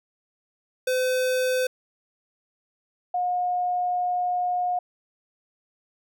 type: tone pair in turn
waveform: square / sine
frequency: 510 / 718.8 Hz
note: C5 / F5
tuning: -44 / +50 cents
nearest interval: tritone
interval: 594 cents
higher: second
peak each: -22 dBFS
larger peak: neither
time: 0.87-1.67 / 3.14-4.79 s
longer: second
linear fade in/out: 5 ms
effects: none